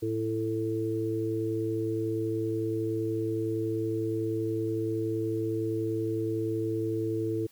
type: harmonic tone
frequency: 110.7 Hz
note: A2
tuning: 11 cents sharp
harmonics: 1 / 3 / 4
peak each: -34 / -30 / -32 dBFS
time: 0.02-7.47 s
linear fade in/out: 10 ms
effects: white hiss -60 dBFS RMS until 7.51 s